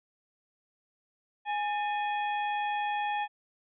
harmonic tone with a mistuned harmonic, 830.6 Hz, G#5, in tune, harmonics 1 / 2 / 3 / 4, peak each -29 / -38 / -40 / -45 dBFS, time 1.45-3.28 s, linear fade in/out 50 ms, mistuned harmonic 2, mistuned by +130 cents, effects none

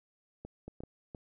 clicks, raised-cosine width 2 ms, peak -30 dBFS, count 5, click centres 0.45 / 0.68 / 0.805 / 0.836 / 1.148 s, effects none

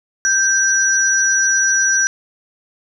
sine tone pair together, 1568 / 5854 Hz, G6 / F#8, 0 / -19 cents, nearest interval octave + major seventh, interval 2281 cents, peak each -15 dBFS, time 0.25-2.07 s, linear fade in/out 0 ms, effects none

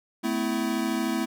square chord, A suspended second, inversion none, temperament equal with one note detuned, 220 / 253.4 / 329.6 Hz, A3 / B3 / E4, 0 / +45 / 0 cents, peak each -30 dBFS, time 0.23-1.26 s, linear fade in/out 20 ms, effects none

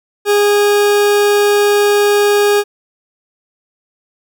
40% pulse tone, 411 Hz, G#4, 18 cents flat, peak -8 dBFS, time 0.25-2.64 s, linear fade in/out 50 ms, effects none

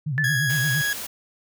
sine tone with vibrato, 138.59 Hz, C#3, in tune, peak -23 dBFS, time 0.06-0.82 s, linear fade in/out 10 ms, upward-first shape sine, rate 8.7 Hz, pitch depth 200 cents each way
sine tone with exponential decay, 1744 Hz, A6, 16 cents flat, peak -19 dBFS, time 0.18-0.92 s, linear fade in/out 0 ms, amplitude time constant 160 ms
40% pulse tone, 1661 Hz, G#6, in tune, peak -21 dBFS, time 0.24-0.93 s, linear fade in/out 2 ms
white noise, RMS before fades -33 dBFS, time 0.49-1.07 s, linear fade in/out 10 ms
effects none

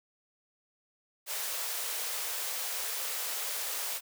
white high-pass noise, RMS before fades -35 dBFS, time 1.26-4.01 s, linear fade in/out 50 ms, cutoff 410 Hz, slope 96 dB/octave, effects none

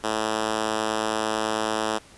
5% pulse tone with high-pass filter, 109.1 Hz, A2, 14 cents flat, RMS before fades -26 dBFS, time 0.03-1.99 s, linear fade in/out 20 ms, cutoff 260 Hz, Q 0.81, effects pink hiss -50 dBFS RMS until 2.17 s + resampled to 24000 Hz

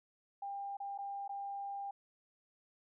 sine tone with dropouts, 798 Hz, G5, 31 cents sharp, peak -39 dBFS, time 0.42-1.91 s, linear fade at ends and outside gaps 5 ms, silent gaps 0.77-0.801 / 0.978-0.986 / 1.279-1.292 s, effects none

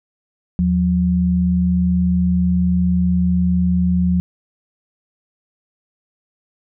sine tone pair together, 79.39 / 179.2 Hz, D#2 / F3, +35 / +45 cents, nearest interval octave + major second, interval 1410 cents, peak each -20 / -14 dBFS, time 0.59-4.2 s, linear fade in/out 0 ms, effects none

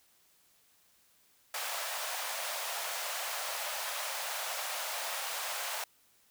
pink high-pass noise, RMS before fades -37 dBFS, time 1.54-5.84 s, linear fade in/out 2 ms, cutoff 570 Hz, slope 48 dB/octave, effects white hiss -67 dBFS RMS until 6.3 s

